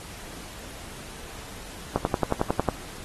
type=click train; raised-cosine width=1 ms; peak=-8 dBFS; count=9; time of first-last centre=1.96-2.687 s; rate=11 Hz; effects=pink hiss -42 dBFS RMS until 3.04 s + AAC 32 kbps